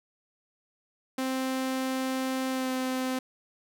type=tone with pitch glide; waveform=sawtooth; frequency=261.6 to 258.3 Hz; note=C4 to C4; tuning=0 to -22 cents; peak=-24 dBFS; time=1.18-3.19 s; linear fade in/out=5 ms; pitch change=-22 cents; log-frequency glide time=2.5-2.7 s; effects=none